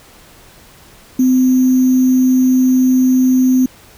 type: tone with sample-and-hold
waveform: sine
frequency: 256.9 Hz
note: C4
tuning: 32 cents flat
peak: -8 dBFS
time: 1.19-3.66 s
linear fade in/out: 5 ms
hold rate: 6300 Hz
effects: pink hiss -43 dBFS RMS until 3.97 s